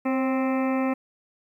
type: harmonic tone with a mistuned harmonic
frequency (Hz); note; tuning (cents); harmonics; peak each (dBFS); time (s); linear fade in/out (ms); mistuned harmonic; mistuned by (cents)
261.6; C4; 0; 1 / 2 / 3 / 4 / 5 / 7 / 8 / 9 / 10; -23 / -29 / -33 / -35 / -37 / -40 / -41 / -42 / -43; 0.05-0.94; 10; 2; +35
effects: 10-bit